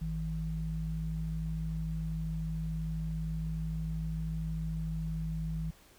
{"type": "tone pair together", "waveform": "sine", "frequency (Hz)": [53.31, 160.3], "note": ["G#1", "E3"], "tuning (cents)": [46, -48], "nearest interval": "octave + perfect fifth", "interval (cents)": 1906, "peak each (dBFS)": [-36, -34], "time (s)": [0.01, 5.71], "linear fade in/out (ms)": 10, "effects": ["pink hiss -60 dBFS RMS until 5.98 s"]}